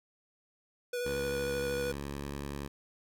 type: tone with vibrato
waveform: square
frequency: 488 Hz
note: B4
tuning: 21 cents flat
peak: -33 dBFS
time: 0.93-1.92 s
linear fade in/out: 5 ms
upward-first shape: square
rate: 13 Hz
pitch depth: 14 cents each way
type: tone with pitch glide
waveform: 10% pulse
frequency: 69.7 to 70.67 Hz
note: C#2 to C#2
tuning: +10 to +34 cents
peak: -29 dBFS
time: 1.05-2.68 s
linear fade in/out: 10 ms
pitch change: +24 cents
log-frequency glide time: 1.89-1.98 s
effects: none